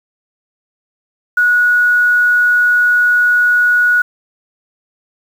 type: tone with quantisation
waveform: sine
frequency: 1460 Hz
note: F#6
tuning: 24 cents flat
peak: -8 dBFS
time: 1.37-4.02 s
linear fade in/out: 5 ms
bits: 6
effects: none